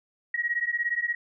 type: beating tone pair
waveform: sine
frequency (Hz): 1892 / 1909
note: A#6 / A#6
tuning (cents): +25 / +41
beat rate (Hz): 17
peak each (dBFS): -28 / -28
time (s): 0.34-1.15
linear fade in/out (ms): 5
effects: none